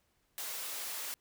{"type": "high-pass noise", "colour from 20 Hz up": "white", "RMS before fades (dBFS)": -40, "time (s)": [0.38, 1.14], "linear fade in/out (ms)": 0, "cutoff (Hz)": 460, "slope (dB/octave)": 12, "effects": ["pink hiss -75 dBFS RMS until 1.2 s"]}